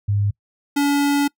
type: tone pair in turn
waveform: sine / square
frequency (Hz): 101.9 / 285.1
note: G#2 / C#4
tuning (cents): -32 / +49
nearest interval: octave + tritone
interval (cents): 1781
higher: second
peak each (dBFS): -16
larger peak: neither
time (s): 0.08-0.31 / 0.76-1.28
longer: second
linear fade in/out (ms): 10
effects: noise-tail reverb RT60 0.1 s tail -25 dB re dry